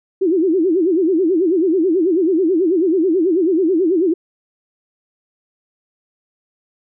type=tone with vibrato; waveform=sine; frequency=349.2 Hz; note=F4; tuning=in tune; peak=-12 dBFS; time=0.21-4.14 s; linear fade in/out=10 ms; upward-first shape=sine; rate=9.2 Hz; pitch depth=200 cents each way; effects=none